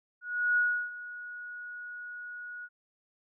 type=tone with ADSR envelope; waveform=sine; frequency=1456 Hz; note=F#6; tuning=28 cents flat; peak=-22 dBFS; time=0.21-2.69 s; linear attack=360 ms; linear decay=330 ms; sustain=-17 dB; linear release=49 ms; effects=none